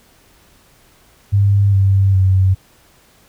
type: tone with pitch steps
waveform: sine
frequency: 100.2 / 97.35 / 94.58 Hz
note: G2 / G2 / F#2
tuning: +38 / -12 / +39 cents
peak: -9 dBFS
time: 1.32-2.55 s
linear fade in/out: 20 ms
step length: 410 ms
effects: pink hiss -51 dBFS RMS until 3.28 s